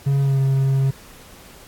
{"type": "tone with pitch glide", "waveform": "triangle", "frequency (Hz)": [138.59, 135.19], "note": ["C#3", "C#3"], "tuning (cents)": [0, -43], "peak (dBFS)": -13, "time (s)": [0.06, 0.91], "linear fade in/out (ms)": 10, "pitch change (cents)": -43, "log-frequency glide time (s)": [0.21, 0.4], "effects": ["pink hiss -45 dBFS RMS until 1.67 s", "AAC 64 kbps"]}